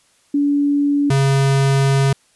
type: tone pair in turn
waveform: sine / square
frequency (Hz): 286.5 / 136.86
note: D4 / C#3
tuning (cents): -43 / -22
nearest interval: octave + minor second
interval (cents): 1279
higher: first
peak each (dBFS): -13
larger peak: neither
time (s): 0.34-1.1 / 1.1-2.13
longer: second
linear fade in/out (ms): 5
effects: white hiss -57 dBFS RMS until 2.35 s + resampled to 24000 Hz